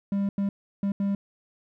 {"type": "tone bursts at uneven times", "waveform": "triangle", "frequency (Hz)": 199, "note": "G3", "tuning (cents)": 26, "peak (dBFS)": -21, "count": 4, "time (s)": [[0.12, 0.29], [0.38, 0.49], [0.83, 0.92], [1, 1.15]], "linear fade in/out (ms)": 2, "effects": []}